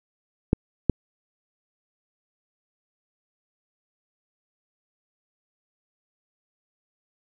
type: clicks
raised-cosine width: 3 ms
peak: -4 dBFS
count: 2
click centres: 0.531 / 0.897 s
effects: none